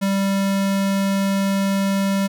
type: tone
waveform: square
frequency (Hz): 196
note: G3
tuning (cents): 0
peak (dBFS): -18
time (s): 0.01-2.28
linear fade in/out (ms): 20
effects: none